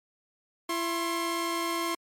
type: tone pair together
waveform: sawtooth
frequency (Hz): 336.1 / 1067.1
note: E4 / C6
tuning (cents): +34 / +34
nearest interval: octave + minor sixth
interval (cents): 2000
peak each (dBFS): -27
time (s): 0.69-1.95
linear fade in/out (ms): 5
effects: MP3 64 kbps